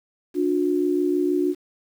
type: tone pair together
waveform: sine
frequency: 293.7 / 360.1 Hz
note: D4 / F#4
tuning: 0 / -47 cents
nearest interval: major third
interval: 353 cents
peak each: -22 / -21 dBFS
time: 0.34-1.55 s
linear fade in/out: 50 ms
effects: 8-bit